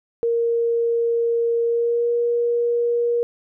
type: tone with pitch glide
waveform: sine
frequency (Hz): 466.2 to 474.3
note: A#4 to A#4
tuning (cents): 0 to +30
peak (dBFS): -17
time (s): 0.23-3.23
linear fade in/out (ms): 0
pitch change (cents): +30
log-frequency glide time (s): 1.64-2.11
effects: none